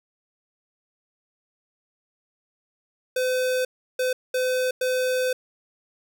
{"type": "tone bursts at uneven times", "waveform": "square", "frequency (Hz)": 509, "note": "C5", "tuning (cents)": -48, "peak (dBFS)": -22, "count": 4, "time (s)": [[3.16, 3.65], [3.99, 4.13], [4.34, 4.71], [4.81, 5.33]], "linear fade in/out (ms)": 5, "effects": []}